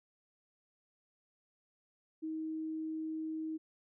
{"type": "tone", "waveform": "sine", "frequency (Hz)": 316.4, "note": "D#4", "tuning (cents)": 29, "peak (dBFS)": -36, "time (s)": [2.22, 3.58], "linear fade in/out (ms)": 20, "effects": []}